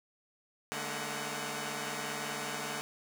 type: tone cluster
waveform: 5% pulse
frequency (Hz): 146.9 / 212.1 / 230.2 / 747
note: D3 / G#3 / A#3 / F#5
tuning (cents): +1 / +37 / -22 / +16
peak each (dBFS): -30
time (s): 0.72-2.81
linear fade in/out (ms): 0
effects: none